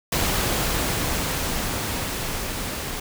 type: noise with level ramp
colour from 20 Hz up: pink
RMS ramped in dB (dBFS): -22 to -30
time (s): 0.12-3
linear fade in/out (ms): 5
effects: none